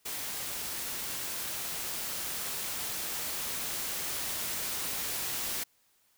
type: noise with level ramp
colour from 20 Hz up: white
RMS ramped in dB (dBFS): -37 to -34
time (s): 0.05-5.64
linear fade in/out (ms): 10
effects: white hiss -69 dBFS RMS until 6.17 s